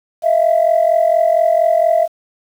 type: tone pair together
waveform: sine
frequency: 638.7 / 683 Hz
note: D#5 / F5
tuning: +45 / -39 cents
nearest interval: minor second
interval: 116 cents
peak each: -12 dBFS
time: 0.22-2.08 s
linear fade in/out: 50 ms
effects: tanh soft clip ceiling -4 dBFS + 7-bit